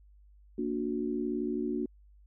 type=chord; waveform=sine; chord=Bb augmented; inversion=none; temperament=just; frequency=233.1 / 291.4 / 364.2 Hz; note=Bb3 / D4 / F#4; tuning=0 / -13 / -27 cents; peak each=-34 dBFS; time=0.58-1.86 s; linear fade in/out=5 ms; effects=added 50 Hz sine -55 dBFS peak until 2.26 s